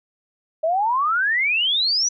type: exponential sweep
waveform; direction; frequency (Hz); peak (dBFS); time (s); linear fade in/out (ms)
sine; up; 618 to 6040; -17; 0.63-2.09; 10
effects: none